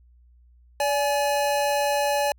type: tone pair together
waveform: square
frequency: 576.8 / 839 Hz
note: D5 / G#5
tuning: -31 / +17 cents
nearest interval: tritone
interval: 648 cents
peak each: -24 / -25 dBFS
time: 0.8-2.32 s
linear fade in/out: 2 ms
effects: added 60 Hz sine -52 dBFS peak until 2.38 s